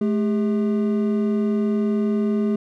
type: tone pair together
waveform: triangle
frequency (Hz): 214.7 / 402.3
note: A3 / G4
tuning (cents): -42 / +45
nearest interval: major seventh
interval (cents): 1087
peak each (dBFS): -17 / -23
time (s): 0.01-2.56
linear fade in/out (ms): 5
effects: none